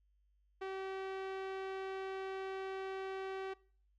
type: tone with low-pass filter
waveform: sawtooth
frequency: 383.5 Hz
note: G4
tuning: 38 cents flat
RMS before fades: -42 dBFS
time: 0.61-3.54 s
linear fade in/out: 10 ms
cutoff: 2700 Hz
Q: 0.72
effects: noise-tail reverb RT60 0.5 s tail -23 dB re dry + added 50 Hz sine -70 dBFS peak until 3.98 s